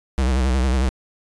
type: tone with vibrato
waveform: square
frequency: 64.6 Hz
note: C2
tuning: 21 cents flat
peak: -17 dBFS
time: 0.18-0.89 s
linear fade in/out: 0 ms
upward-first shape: sine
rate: 11 Hz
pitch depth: 95 cents each way
effects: resampled to 22050 Hz